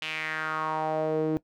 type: tone with band-pass filter sweep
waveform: sawtooth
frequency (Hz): 156.8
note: D#3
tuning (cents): +14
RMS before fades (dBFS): -29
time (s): 0.02-1.37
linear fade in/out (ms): 0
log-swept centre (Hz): 2900 to 350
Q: 3.8
effects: noise-tail reverb RT60 0.1 s tail -19 dB re dry